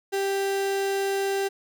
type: tone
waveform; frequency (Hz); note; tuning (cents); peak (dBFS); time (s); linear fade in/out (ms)
35% pulse; 392.7; G4; +3; -22; 0.12-1.49; 20
effects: none